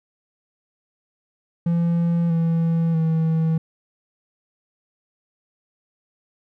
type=tone with pitch steps; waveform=triangle; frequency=169.8 / 165.54 / 161.38 Hz; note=F3 / E3 / E3; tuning=-48 / +8 / -36 cents; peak=-15 dBFS; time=1.66-3.58 s; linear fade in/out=5 ms; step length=640 ms; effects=none